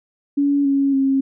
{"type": "tone with pitch steps", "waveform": "sine", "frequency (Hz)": [283.6, 276.6, 269.9], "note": ["C#4", "C#4", "C#4"], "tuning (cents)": [40, -4, -46], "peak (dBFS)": -14, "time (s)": [0.37, 1.21], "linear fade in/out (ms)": 10, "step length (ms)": 280, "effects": []}